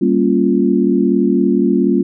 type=chord; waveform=sine; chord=G half-diminished seventh; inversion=none; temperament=equal; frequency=196 / 233.1 / 277.2 / 349.2 Hz; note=G3 / Bb3 / Db4 / F4; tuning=0 / 0 / 0 / 0 cents; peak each=-16 dBFS; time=0.01-2.03 s; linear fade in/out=10 ms; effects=none